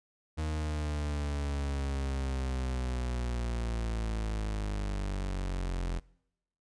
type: linear sweep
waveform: 40% pulse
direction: down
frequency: 78.2 to 43.14 Hz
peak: -30 dBFS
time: 0.37-6 s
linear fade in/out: 20 ms
effects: noise-tail reverb RT60 0.8 s tail -24 dB re dry + resampled to 22050 Hz